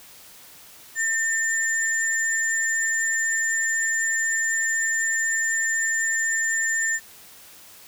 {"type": "tone pair together", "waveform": "sine", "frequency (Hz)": [1802, 7208], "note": ["A6", "A8"], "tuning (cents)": [41, 41], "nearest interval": "2 octaves", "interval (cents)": 2400, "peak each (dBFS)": [-22, -26], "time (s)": [0.95, 7], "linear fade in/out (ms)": 50, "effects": ["white hiss -47 dBFS RMS until 7.87 s"]}